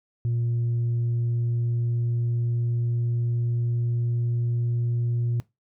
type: tone with pitch glide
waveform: sine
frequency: 118.2 to 119.02 Hz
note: A#2 to A#2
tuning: +24 to +36 cents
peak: -20 dBFS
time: 0.25-5.4 s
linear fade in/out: 0 ms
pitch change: +12 cents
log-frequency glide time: 0.88-4.96 s
effects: noise-tail reverb RT60 0.2 s tail -22 dB re dry + tanh soft clip ceiling -20 dBFS